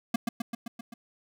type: tone with echo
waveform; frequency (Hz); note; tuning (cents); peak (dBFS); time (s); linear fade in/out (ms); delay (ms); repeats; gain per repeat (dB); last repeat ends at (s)
square; 233.1; A#3; 0; -23; 0.14-0.16; 5; 130; 6; -3; 0.94
effects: none